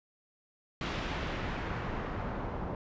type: noise with low-pass filter sweep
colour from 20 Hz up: pink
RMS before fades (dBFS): -36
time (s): 0.81-2.75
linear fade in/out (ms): 2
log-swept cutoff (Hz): 3600 to 890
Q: 0.93
effects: resampled to 16000 Hz

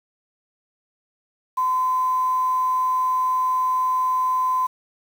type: tone with quantisation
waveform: sine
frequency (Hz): 1022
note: C6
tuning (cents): -41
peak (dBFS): -18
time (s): 1.57-4.67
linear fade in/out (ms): 10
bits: 7
effects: none

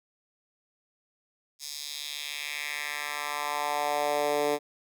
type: tone with high-pass filter sweep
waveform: 10% pulse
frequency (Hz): 146.83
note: D3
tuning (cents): 0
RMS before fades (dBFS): -31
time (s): 1.59-4.59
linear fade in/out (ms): 50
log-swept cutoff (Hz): 5400 to 390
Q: 2
effects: none

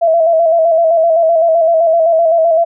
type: tone with vibrato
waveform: sine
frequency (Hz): 660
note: E5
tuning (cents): +2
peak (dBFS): -7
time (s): 0.01-2.65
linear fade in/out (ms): 20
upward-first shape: square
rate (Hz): 7.8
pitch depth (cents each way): 45
effects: none

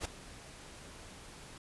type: noise with ADSR envelope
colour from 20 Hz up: pink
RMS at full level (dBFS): -35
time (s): 0-1.58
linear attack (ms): 51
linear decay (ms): 7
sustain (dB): -16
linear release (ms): 4
effects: resampled to 24000 Hz

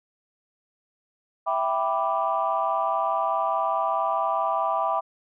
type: chord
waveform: sine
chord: E minor seventh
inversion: none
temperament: equal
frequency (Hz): 659.3 / 784 / 987.8 / 1174.7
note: E5 / G5 / B5 / D6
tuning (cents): 0 / 0 / 0 / 0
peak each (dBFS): -27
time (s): 1.46-5.01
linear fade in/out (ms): 20
effects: tanh soft clip ceiling -12 dBFS

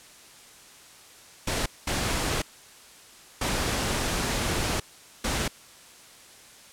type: noise bursts at uneven times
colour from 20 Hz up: pink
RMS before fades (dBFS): -27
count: 4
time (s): 1.47-1.66 / 1.87-2.42 / 3.41-4.8 / 5.24-5.48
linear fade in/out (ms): 5
effects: white hiss -50 dBFS RMS until 6.72 s + low-pass 10000 Hz 12 dB/octave

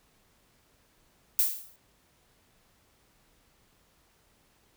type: noise with exponential decay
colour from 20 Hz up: violet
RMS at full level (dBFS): -21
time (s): 1.39-1.76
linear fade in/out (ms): 1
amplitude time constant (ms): 79
effects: pink hiss -66 dBFS RMS until 4.76 s

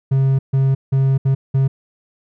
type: tone bursts at uneven times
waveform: triangle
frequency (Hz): 134.6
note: C3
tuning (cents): +49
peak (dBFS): -10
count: 5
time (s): 0.11-0.39 / 0.53-0.75 / 0.92-1.18 / 1.25-1.35 / 1.54-1.68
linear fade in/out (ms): 10
effects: none

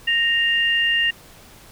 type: tone pair together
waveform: sine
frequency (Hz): 1858 / 2800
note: A#6 / F7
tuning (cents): -6 / +4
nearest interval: perfect fifth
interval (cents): 710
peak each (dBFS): -19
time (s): 0.07-1.11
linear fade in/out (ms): 10
effects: pink hiss -46 dBFS RMS until 1.71 s

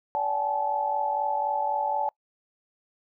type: tone cluster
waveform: sine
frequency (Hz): 576 / 764 / 823 / 867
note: D5 / G5 / G#5 / A5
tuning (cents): -34 / -45 / -16 / -26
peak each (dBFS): -32 / -32 / -34 / -26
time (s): 0.15-2.09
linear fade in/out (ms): 0
effects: noise-tail reverb RT60 0.1 s tail -26 dB re dry

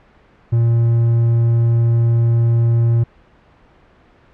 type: tone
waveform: triangle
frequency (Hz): 116.54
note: A#2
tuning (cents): 0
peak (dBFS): -9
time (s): 0.52-3.04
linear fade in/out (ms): 10
effects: pink hiss -50 dBFS RMS until 4.33 s + low-pass 2000 Hz 12 dB/octave

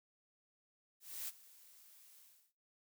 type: noise with ADSR envelope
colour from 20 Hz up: blue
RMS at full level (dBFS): -42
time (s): 1-2.53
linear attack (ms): 280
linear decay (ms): 30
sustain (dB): -20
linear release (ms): 330
effects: noise-tail reverb RT60 0.3 s tail -17 dB re dry

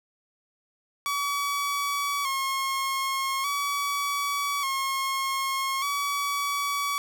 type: tone with vibrato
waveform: sawtooth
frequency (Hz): 1108.7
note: C#6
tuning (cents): 0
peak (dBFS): -22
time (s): 1.06-6.98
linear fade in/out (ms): 0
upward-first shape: square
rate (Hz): 0.42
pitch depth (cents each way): 46
effects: none

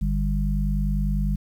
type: harmonic tone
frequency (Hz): 50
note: G1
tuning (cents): +35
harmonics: 1 / 3 / 4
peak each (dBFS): -22 / -27 / -28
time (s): 0.01-1.36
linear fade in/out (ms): 10
effects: 9-bit

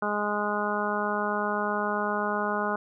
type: harmonic tone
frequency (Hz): 207.7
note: G#3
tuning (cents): 0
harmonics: 1 / 2 / 3 / 4 / 5 / 6 / 7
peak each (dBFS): -33 / -33 / -33 / -33 / -33 / -33 / -33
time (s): 0.02-2.76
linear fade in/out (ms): 5
effects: none

